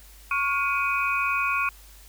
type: tone cluster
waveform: sine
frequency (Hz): 1107 / 1418 / 2275 / 2497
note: C#6 / F6 / C#7 / D#7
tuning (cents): -3 / +26 / +44 / +6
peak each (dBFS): -26 / -29 / -33 / -26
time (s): 0.31-1.69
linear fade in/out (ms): 2
effects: added 50 Hz sine -48 dBFS peak until 2.08 s + white hiss -52 dBFS RMS until 2.08 s